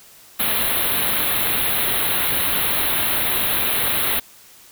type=band-stop noise; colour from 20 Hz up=white; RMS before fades=-20 dBFS; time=0.39-4.2 s; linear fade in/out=10 ms; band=4100 to 10000 Hz; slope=96 dB/octave; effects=white hiss -47 dBFS RMS until 4.71 s